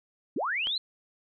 sine linear sweep, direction up, 191.1 to 4186 Hz, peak -27 dBFS, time 0.36-0.78 s, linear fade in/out 5 ms
click, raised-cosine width 0.3 ms, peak -22 dBFS, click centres 0.671 s
effects none

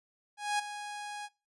sawtooth tone with ADSR envelope, 828 Hz, G#5, 5 cents flat, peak -23 dBFS, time 0.37-1.29 s, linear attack 220 ms, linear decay 11 ms, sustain -12 dB, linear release 42 ms, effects noise-tail reverb RT60 0.3 s tail -22 dB re dry + resampled to 24000 Hz

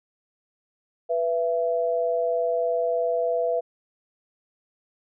sine tone pair together, 493.1 / 670 Hz, B4 / E5, -3 / +28 cents, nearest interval perfect fourth, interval 531 cents, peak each -24 dBFS, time 1.09-3.61 s, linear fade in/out 20 ms, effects none

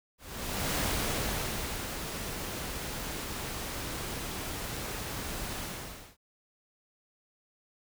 pink noise with ADSR envelope, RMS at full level -30 dBFS, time 0.18-6.17 s, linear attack 570 ms, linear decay 1100 ms, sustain -7 dB, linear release 560 ms, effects none

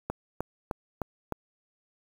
click train, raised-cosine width 1 ms, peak -16 dBFS, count 5, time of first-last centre 0.1-1.323 s, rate 3.27 Hz, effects 7-bit

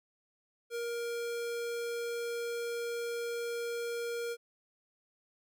square tone, 470.4 Hz, A#4, 16 cents sharp, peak -35 dBFS, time 0.7-4.37 s, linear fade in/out 50 ms, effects none

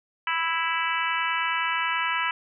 harmonic tone, 329.6 Hz, E4, in tune, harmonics 3 / 4 / 5 / 6 / 7 / 8 / 9, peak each -29 / -30 / -31 / -32 / -32 / -33 / -34 dBFS, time 0.27-2.31 s, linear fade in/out 2 ms, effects none

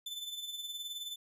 40% pulse tone with tremolo, 3520 Hz, A7, in tune, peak -36 dBFS, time 0.06-1.16 s, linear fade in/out 5 ms, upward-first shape sine, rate 19 Hz, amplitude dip 55%, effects none

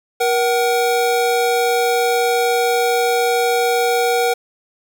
square tone pair together, 475.7 / 755.1 Hz, A#4 / F#5, +35 / +35 cents, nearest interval minor sixth, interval 800 cents, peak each -17 / -19 dBFS, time 0.2-4.34 s, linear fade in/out 10 ms, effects 8-bit

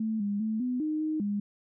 sine tone with pitch steps, 220 / 203.2 / 218.8 / 250.1 / 307.9 / 310.8 / 204.3 Hz, A3 / G#3 / A3 / B3 / D#4 / D#4 / G#3, 0 / -38 / -9 / +22 / -18 / -2 / -28 cents, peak -27 dBFS, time 0-1.4 s, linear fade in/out 5 ms, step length 200 ms, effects none

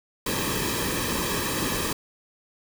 pink noise with comb filter, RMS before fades -27 dBFS, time 0.26-1.93 s, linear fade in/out 5 ms, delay 1.4 ms, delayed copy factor -0.7, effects none

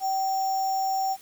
sine tone with sample-and-hold, 770 Hz, G5, 31 cents flat, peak -23 dBFS, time 0-1.17 s, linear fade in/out 50 ms, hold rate 6300 Hz, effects white hiss -51 dBFS RMS until 1.21 s

